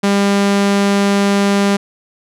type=tone; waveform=sawtooth; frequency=200 Hz; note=G3; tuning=35 cents sharp; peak=-7 dBFS; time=0.03-1.77 s; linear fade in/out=10 ms; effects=low-pass 9000 Hz 12 dB/octave